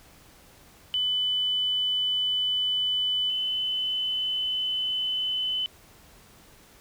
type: tone pair in turn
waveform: sine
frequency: 3000 / 3021 Hz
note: F#7 / F#7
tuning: +23 / +35 cents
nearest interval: unison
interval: 12 cents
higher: second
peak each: -23 / -25 dBFS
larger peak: first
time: 0.94-3.3 / 3.3-5.66 s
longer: neither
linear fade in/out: 0 ms
effects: pink hiss -54 dBFS RMS until 6.8 s